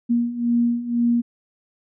sine beating tone pair, 235.9 / 237.9 Hz, A#3 / A#3, +21 / +35 cents, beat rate 2 Hz, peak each -23 / -19 dBFS, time 0.09-1.22 s, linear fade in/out 20 ms, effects none

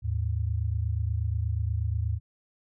sine tone pair together, 78.17 / 106.5 Hz, D#2 / G#2, +9 / +44 cents, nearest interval perfect fourth, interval 535 cents, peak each -28 dBFS, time 0.02-2.2 s, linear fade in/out 50 ms, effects none

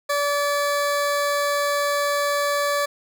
20% pulse tone, 576 Hz, D5, 34 cents flat, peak -15 dBFS, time 0.09-2.86 s, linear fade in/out 10 ms, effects none

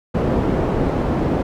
white low-pass noise, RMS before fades -19 dBFS, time 0.14-1.43 s, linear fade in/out 10 ms, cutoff 420 Hz, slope 12 dB/octave, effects none

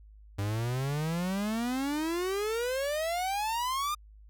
45% pulse exponential sweep, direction up, 98 to 1227 Hz, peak -29 dBFS, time 0.38-3.95 s, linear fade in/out 10 ms, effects added 52 Hz sine -50 dBFS peak until 4.29 s

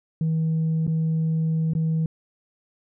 sine tone with dropouts, 160.4 Hz, E3, 47 cents flat, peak -18 dBFS, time 0.21-2.06 s, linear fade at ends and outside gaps 2 ms, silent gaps 0.867-0.877 / 1.735-1.751 s, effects tanh soft clip ceiling -18 dBFS

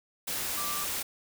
sine tone in noise, 1174.7 Hz, D6, in tune, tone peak -36 dBFS, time 0.57-0.85 s, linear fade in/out 10 ms, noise white, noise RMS -33 dBFS, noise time 0.27-1.03 s, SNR -6 dB, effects none

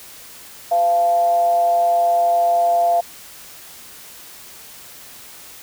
sine tone with frequency modulation, 690 Hz, F5, 21 cents flat, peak -13 dBFS, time 0.71-3.01 s, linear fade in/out 10 ms, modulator 184 Hz, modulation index 0.29, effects white hiss -40 dBFS RMS until 5.62 s

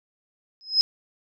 sine tone with exponential growth, 5110 Hz, D#8, 45 cents sharp, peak -11 dBFS, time 0.61-0.81 s, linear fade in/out 0 ms, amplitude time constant 42 ms, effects none

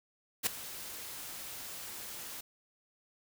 white noise with ADSR envelope, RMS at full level -27 dBFS, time 0.43-2.41 s, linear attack 35 ms, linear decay 8 ms, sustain -17 dB, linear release 7 ms, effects none

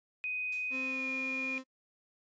sine tone with pitch glide, 2500 to 2430 Hz, D#7 to D#7, +8 to -42 cents, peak -33 dBFS, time 0.24-1.58 s, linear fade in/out 0 ms, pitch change -50 cents, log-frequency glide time 0.81-1.07 s
blue noise with exponential decay, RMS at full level -46 dBFS, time 0.52-0.9 s, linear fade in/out 5 ms, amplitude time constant 82 ms
35% pulse tone, 261.6 Hz, C4, in tune, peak -38 dBFS, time 0.7-1.64 s, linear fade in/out 50 ms
effects noise-tail reverb RT60 0.1 s tail -26 dB re dry + resampled to 16000 Hz

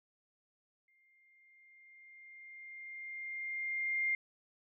sine tone with exponential growth, 2111 Hz, C7, 15 cents sharp, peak -29 dBFS, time 0.88-4.15 s, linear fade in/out 2 ms, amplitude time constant 710 ms, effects none

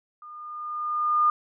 sine tone with level ramp, 1215 Hz, D#6, 42 cents flat, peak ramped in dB -41 to -16 dBFS, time 0.22-1.3 s, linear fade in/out 2 ms, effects none

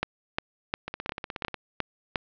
two click trains, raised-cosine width 0.3 ms, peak -9 / -17 dBFS, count 7 / 12, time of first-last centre 0.03-2.158 / 0.88-1.543 s, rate 2.82 / 16.6 Hz, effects low-pass 4000 Hz 12 dB/octave

